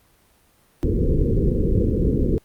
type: low-pass noise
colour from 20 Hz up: pink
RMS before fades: -19 dBFS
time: 0.83-2.38 s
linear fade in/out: 0 ms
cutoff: 500 Hz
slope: 96 dB/octave
effects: pink hiss -58 dBFS RMS until 2.44 s + Opus 32 kbps